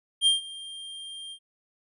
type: tone with ADSR envelope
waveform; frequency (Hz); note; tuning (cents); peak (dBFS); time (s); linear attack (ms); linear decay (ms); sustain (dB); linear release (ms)
square; 3191; G7; +30; -17; 0.21-1.39; 55; 140; -21; 70
effects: resampled to 24000 Hz